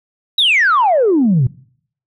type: exponential sweep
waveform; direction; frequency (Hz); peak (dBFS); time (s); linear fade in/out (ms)
sine; down; 3951 to 116.54; -8; 0.38-1.47; 5
effects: noise-tail reverb RT60 0.6 s tail -22 dB re dry + tanh soft clip ceiling -6 dBFS

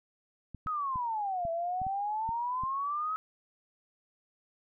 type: clicks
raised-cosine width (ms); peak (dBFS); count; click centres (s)
5; -30; 8; 0.547 / 0.663 / 0.958 / 1.452 / 1.817 / 1.867 / 2.291 / 2.636
type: exponential two-way sweep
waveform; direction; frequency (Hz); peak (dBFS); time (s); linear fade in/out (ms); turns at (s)
sine; down then up; 1290 to 659.3 to 1290; -30; 0.67-3.16; 0; 1.5
effects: none

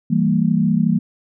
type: chord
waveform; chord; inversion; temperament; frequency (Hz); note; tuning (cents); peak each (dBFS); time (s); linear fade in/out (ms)
sine; E diminished; none; equal with one note detuned; 164.81 / 196 / 229.9; E3 / G3 / Bb3; 0 / 0 / -24; -18; 0.1-0.99; 10
effects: none

